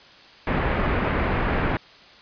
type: low-pass noise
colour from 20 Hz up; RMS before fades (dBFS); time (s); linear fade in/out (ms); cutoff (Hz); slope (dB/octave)
pink; -23; 0.47-1.77; 2; 2300; 24
effects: white hiss -48 dBFS RMS until 2.21 s + resampled to 11025 Hz